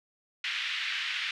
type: band-pass noise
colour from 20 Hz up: white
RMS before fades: -33 dBFS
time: 0.44-1.31 s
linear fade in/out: 2 ms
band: 1700 to 3300 Hz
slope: 24 dB/octave
effects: none